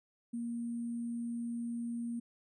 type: tone with sample-and-hold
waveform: sine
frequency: 235.1 Hz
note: A#3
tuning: 15 cents sharp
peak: -35 dBFS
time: 0.33-2.2 s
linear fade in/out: 10 ms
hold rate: 8820 Hz
effects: resampled to 22050 Hz